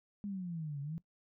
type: exponential two-way sweep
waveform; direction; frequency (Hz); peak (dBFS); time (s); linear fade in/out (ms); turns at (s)
sine; down then up; 207.7 to 138.59 to 169.4; -37; 0.24-0.98; 0; 0.81
effects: noise-tail reverb RT60 0.1 s tail -19 dB re dry